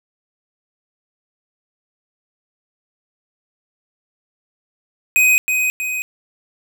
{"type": "tone with echo", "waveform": "square", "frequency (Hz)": 2508, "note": "D#7", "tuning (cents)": 13, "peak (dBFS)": -11, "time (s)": [5.16, 5.38], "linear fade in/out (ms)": 0, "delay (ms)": 320, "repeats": 2, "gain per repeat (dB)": -5, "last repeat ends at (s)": 6.02, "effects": []}